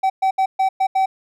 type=tone bursts at uneven times; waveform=triangle; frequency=766 Hz; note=G5; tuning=40 cents flat; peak=-12 dBFS; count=6; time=0.03-0.1 / 0.22-0.31 / 0.38-0.46 / 0.59-0.69 / 0.8-0.87 / 0.95-1.06 s; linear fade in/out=10 ms; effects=none